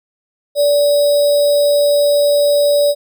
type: tone with sample-and-hold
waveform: sine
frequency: 579 Hz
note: D5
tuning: 25 cents flat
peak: -9 dBFS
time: 0.55-2.95 s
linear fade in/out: 50 ms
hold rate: 4410 Hz
effects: none